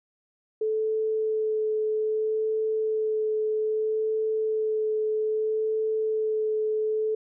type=tone with vibrato; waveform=sine; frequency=434.5 Hz; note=A4; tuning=22 cents flat; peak=-23 dBFS; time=0.61-7.15 s; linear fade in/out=5 ms; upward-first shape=sine; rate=0.62 Hz; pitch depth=11 cents each way; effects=none